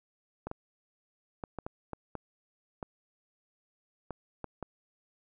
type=clicks; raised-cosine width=1 ms; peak=-23 dBFS; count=11; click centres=0.47 / 0.514 / 1.438 / 1.587 / 1.665 / 1.933 / 2.153 / 2.828 / 4.107 / 4.443 / 4.627 s; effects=none